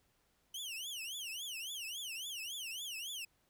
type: tone with vibrato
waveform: sawtooth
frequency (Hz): 2991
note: F#7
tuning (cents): +18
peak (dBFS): -38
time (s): 0.54-3.25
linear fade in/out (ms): 5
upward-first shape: triangle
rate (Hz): 3.6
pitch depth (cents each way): 290
effects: pink hiss -75 dBFS RMS until 3.49 s